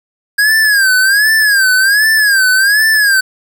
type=tone with vibrato; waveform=square; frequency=1631 Hz; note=G#6; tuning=32 cents flat; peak=-8 dBFS; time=0.38-3.21 s; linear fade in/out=10 ms; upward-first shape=sine; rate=1.3 Hz; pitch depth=140 cents each way; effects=7-bit